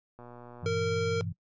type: click train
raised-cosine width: 1 ms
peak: -34 dBFS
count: 57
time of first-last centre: 0.19-0.653 s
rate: 121 Hz
type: chord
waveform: sine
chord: E diminished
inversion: first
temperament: just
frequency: 98.89 / 118.67 / 164.81 Hz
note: G2 / Bb2 / E3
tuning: +16 / +31 / 0 cents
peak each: -34 / -39 / -36 dBFS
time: 0.62-1.33 s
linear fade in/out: 20 ms
type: tone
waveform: square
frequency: 460.4 Hz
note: A#4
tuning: 22 cents flat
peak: -28 dBFS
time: 0.66-1.21 s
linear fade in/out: 0 ms
effects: noise-tail reverb RT60 0.1 s tail -20 dB re dry + resampled to 16000 Hz